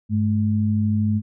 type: tone pair together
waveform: sine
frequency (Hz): 101.04 / 214.1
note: G#2 / A3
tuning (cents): -47 / -47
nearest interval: octave + minor second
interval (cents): 1300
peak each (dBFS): -20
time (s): 0.09-1.22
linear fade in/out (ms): 50
effects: none